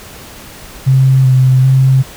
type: tone with pitch steps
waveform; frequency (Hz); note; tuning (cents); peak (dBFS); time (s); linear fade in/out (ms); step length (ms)
sine; 132.5 / 129.6 / 132.5; C3 / C3 / C3; +22 / -16 / +22; -5; 0.86-2.03; 20; 390
effects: pink hiss -33 dBFS RMS until 2.16 s